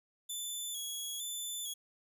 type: tone with vibrato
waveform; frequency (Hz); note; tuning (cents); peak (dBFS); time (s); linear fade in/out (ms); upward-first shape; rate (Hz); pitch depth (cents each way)
15% pulse; 3426; A7; -47; -31; 0.29-1.74; 10; square; 1.1; 46
effects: none